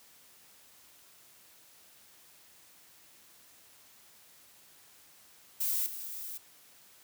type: noise with level steps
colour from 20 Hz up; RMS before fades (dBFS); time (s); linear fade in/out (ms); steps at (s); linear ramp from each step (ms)
violet; -31 / -41; 5.6-6.38; 10; 5.86; 5
effects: white hiss -59 dBFS RMS until 7.03 s + high-pass 60 Hz 12 dB/octave